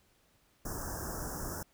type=band-stop noise; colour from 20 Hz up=pink; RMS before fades=-39 dBFS; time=0.65-1.63 s; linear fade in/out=5 ms; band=1700 to 5200 Hz; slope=96 dB/octave; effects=pink hiss -69 dBFS RMS until 1.73 s